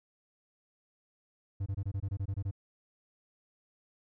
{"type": "tone bursts", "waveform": "triangle", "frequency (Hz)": 98, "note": "G2", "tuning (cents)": 0, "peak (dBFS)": -29, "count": 11, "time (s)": [1.6, 2.512], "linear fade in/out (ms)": 10, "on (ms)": 62, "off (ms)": 23, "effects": []}